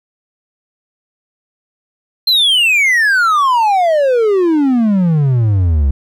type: exponential sweep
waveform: triangle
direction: down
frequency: 4195 to 65.7 Hz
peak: -7 dBFS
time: 2.27-5.91 s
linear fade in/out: 5 ms
effects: none